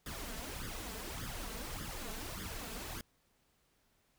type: noise with flanger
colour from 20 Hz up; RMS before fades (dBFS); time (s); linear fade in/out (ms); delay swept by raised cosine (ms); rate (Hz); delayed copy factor
pink; -43; 0.06-3.01; 2; 0.59 to 4.59; 1.7; +0.7
effects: pink hiss -74 dBFS RMS until 4.18 s